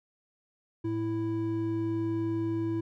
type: tone pair together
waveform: triangle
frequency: 109.99 / 329.6 Hz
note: A2 / E4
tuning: 0 / 0 cents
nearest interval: octave + perfect fifth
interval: 1900 cents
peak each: -32 / -27 dBFS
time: 0.84-2.81 s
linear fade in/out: 10 ms
effects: none